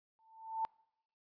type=tone with exponential growth; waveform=sine; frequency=891 Hz; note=A5; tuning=22 cents sharp; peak=-30 dBFS; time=0.19-0.65 s; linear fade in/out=0 ms; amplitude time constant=100 ms; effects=noise-tail reverb RT60 0.8 s tail -25 dB re dry + resampled to 11025 Hz